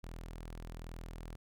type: tone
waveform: sawtooth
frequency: 41.2 Hz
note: E1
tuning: in tune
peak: -40 dBFS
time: 0.03-1.36 s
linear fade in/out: 10 ms
effects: none